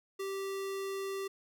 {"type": "tone", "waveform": "square", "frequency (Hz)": 390, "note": "G4", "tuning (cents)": -9, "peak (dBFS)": -36, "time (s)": [0.19, 1.28], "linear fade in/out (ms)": 10, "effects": []}